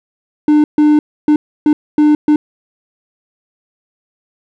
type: tone bursts at uneven times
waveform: triangle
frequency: 300 Hz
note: D4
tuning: 37 cents sharp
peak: -4 dBFS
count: 6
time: 0.48-0.64 / 0.78-0.99 / 1.28-1.36 / 1.66-1.73 / 1.98-2.15 / 2.28-2.36 s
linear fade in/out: 2 ms
effects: none